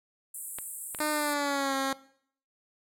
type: high-pass noise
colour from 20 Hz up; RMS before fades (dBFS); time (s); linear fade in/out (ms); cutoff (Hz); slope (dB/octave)
pink; -36; 0.34-1.34; 5; 7900; 96
type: clicks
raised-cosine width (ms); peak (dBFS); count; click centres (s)
0.3; -23 / -21 / -28 / -31; 4; 0.586 / 0.948 / 0.988 / 1.734
type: tone with pitch glide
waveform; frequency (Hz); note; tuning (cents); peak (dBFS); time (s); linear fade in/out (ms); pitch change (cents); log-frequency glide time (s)
10% pulse; 303.1 to 270; D#4 to C#4; -45 to -45; -19; 1-1.93; 2; -200; 1.11-1.75
effects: noise-tail reverb RT60 0.6 s tail -19 dB re dry + low-pass 12000 Hz 12 dB/octave